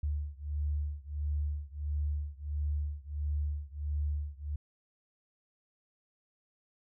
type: beating tone pair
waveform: sine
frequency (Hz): 73.1 / 74.6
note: D2 / D2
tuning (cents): -7 / +28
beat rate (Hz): 1.5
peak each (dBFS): -34 / -35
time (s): 0.03-4.56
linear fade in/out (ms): 5
effects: none